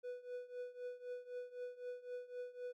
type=tone with tremolo; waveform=triangle; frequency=493.9 Hz; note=B4; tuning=in tune; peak=-39 dBFS; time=0.03-2.73 s; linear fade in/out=20 ms; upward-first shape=triangle; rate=3.9 Hz; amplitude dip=90%; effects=none